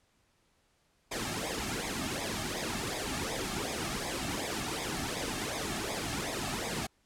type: noise with flanger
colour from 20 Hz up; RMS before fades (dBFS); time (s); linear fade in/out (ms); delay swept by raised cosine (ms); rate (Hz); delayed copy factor
pink; -35; 1.11-6.87; 10; 0.68 to 2.08; 2.7; -0.75
effects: pink hiss -71 dBFS RMS until 7.05 s + low-pass 10000 Hz 12 dB/octave